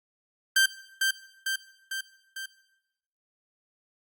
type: tone with echo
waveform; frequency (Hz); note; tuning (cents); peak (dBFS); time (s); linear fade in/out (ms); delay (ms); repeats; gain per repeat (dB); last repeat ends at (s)
sawtooth; 1568; G6; 0; -15; 0.56-0.66; 5; 450; 4; -4; 2.46
effects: noise-tail reverb RT60 0.9 s tail -17 dB re dry + Opus 48 kbps